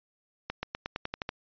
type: accelerating click train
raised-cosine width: 0.3 ms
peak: -16 dBFS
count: 9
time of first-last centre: 0.5-1.291 s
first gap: 130 ms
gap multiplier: 0.92
effects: resampled to 11025 Hz